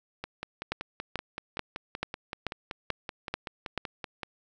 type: two click trains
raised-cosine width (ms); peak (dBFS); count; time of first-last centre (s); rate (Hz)
0.3; -19 / -13; 22 / 8; 0.24-4.232 / 0.72-3.777; 5.26 / 2.29
effects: none